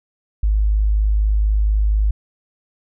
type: tone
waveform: sine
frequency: 52.1 Hz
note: G#1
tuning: 6 cents sharp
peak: -13 dBFS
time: 0.43-2.11 s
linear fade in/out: 5 ms
effects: none